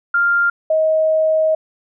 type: tone pair in turn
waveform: sine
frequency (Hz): 1396.9 / 631.3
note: F6 / D#5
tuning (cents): 0 / +25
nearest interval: octave + major second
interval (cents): 1375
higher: first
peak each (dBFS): -12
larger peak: neither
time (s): 0.14-0.5 / 0.7-1.55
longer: second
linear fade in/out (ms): 5
effects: none